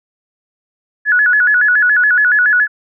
sine tone with vibrato, 1581 Hz, G6, 14 cents sharp, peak -8 dBFS, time 1.05-2.68 s, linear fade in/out 50 ms, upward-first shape square, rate 7.1 Hz, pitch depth 130 cents each way, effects none

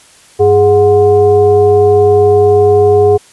sine tone with frequency modulation, 415.3 Hz, G#4, in tune, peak -4 dBFS, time 0.39-3.18 s, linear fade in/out 20 ms, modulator 316 Hz, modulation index 0.64, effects white hiss -42 dBFS RMS until 3.32 s + resampled to 24000 Hz

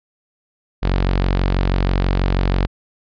sawtooth tone, 46.17 Hz, F#1, 3 cents flat, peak -11 dBFS, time 0.82-2.67 s, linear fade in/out 20 ms, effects resampled to 11025 Hz

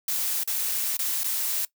blue noise with dropouts, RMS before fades -27 dBFS, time 0.08-1.65 s, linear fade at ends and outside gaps 2 ms, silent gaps 0.435-0.475 / 0.969-0.991 / 1.234-1.243 s, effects noise-tail reverb RT60 0.1 s tail -19 dB re dry

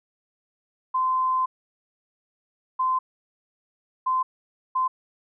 sine tone bursts at uneven times, 1033 Hz, C6, 22 cents flat, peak -20 dBFS, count 4, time 0.94-1.46 / 2.79-2.99 / 4.06-4.23 / 4.75-4.88 s, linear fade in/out 10 ms, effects none

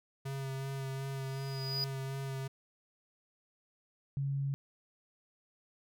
square tone with vibrato, 135.3 Hz, C#3, 42 cents flat, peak -37 dBFS, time 0.25-2.48 s, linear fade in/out 10 ms, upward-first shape sine, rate 2.7 Hz, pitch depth 18 cents each way
triangle tone with exponential growth, 4920 Hz, D#8, 20 cents flat, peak -29 dBFS, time 1.15-1.84 s, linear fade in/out 0 ms, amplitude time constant 150 ms
sine tone, 138.59 Hz, C#3, in tune, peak -31 dBFS, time 4.17-4.54 s, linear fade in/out 0 ms
effects none

